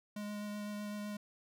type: tone with vibrato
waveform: square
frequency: 207.7 Hz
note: G#3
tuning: in tune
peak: -40 dBFS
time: 0.16-1.17 s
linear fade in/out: 5 ms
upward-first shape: sine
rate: 7.9 Hz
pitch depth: 11 cents each way
effects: none